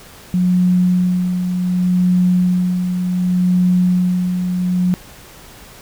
sine tone with tremolo, 180.7 Hz, F#3, 41 cents flat, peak -10 dBFS, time 0.34-4.94 s, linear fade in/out 0 ms, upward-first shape sine, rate 0.67 Hz, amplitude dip 50%, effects pink hiss -40 dBFS RMS until 5.81 s

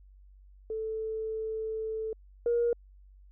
sine tone pair in turn, 440 / 473.2 Hz, A4 / A#4, 0 / +26 cents, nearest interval minor second, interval 126 cents, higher second, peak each -31 / -23 dBFS, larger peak second, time 0.7-2.13 / 2.46-2.73 s, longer first, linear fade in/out 2 ms, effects tanh soft clip ceiling -19 dBFS + added 48 Hz sine -52 dBFS peak until 3.31 s

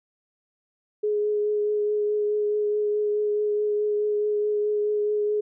sine tone with vibrato, 418.9 Hz, G#4, 15 cents sharp, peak -21 dBFS, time 1.03-5.41 s, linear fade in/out 10 ms, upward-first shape triangle, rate 4.7 Hz, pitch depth 15 cents each way, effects none

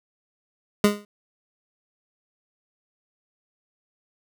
25% pulse tone with exponential decay, 206.3 Hz, G#3, 11 cents flat, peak -8 dBFS, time 0.84-1.05 s, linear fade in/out 2 ms, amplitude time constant 45 ms, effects none

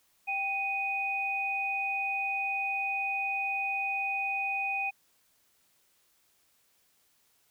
sine tone pair together, 784 / 2489 Hz, G5 / D#7, 0 / 0 cents, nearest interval octave + minor sixth, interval 2000 cents, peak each -34 / -30 dBFS, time 0.27-4.91 s, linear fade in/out 20 ms, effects white hiss -69 dBFS RMS until 7.5 s

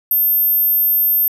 sine tone, 13290 Hz, G#9, in tune, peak -9 dBFS, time 0.11-1.28 s, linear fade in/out 2 ms, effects tanh soft clip ceiling -11 dBFS

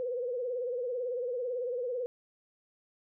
sine tone with vibrato, 493.9 Hz, B4, in tune, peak -31 dBFS, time 0-2.06 s, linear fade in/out 0 ms, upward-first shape sine, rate 18 Hz, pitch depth 84 cents each way, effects none

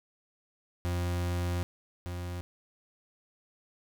40% pulse tone pair in turn, 88 / 88.34 Hz, F2 / F2, +14 / +20 cents, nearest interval unison, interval 6 cents, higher second, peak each -28 / -34 dBFS, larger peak first, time 0.85-1.63 / 2.06-2.41 s, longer first, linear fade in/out 0 ms, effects none

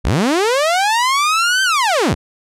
sawtooth linear two-way sweep, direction up then down, 34.83 to 1568 to 34.83 Hz, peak -9 dBFS, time 0.04-2.15 s, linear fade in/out 20 ms, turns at 1.63 s, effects low-pass 9000 Hz 12 dB/octave

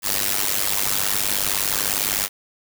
white noise with amplitude modulation, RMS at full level -18 dBFS, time 0.02-2.29 s, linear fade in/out 50 ms, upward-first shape sine, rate 99.7 Hz, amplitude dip 100%, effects none

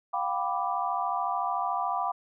sine chord, G dominant seventh, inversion third, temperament equal with one note detuned, 710.3 / 784 / 987.8 / 1174.7 Hz, F5 / G5 / B5 / D6, +29 / 0 / 0 / 0 cents, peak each -32 dBFS, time 0.13-2.12 s, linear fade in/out 10 ms, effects none

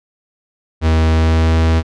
45% pulse tone with pitch glide, 80 to 81.07 Hz, D#2 to E2, +49 to -28 cents, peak -10 dBFS, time 0.81-1.83 s, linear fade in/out 50 ms, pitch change +23 cents, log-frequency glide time 1.11-1.53 s, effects low-pass 5000 Hz 12 dB/octave

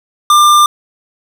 sine tone with hard clipping, 1194 Hz, D6, 28 cents sharp, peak -6 dBFS, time 0.3-0.66 s, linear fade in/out 2 ms, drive 18 dB, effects none

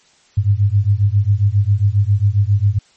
sine beating tone pair, 98 / 105.4 Hz, G2 / G#2, 0 / +26 cents, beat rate 7.4 Hz, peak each -14 dBFS, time 0.37-2.79 s, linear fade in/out 10 ms, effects white hiss -53 dBFS RMS until 2.96 s + MP3 32 kbps

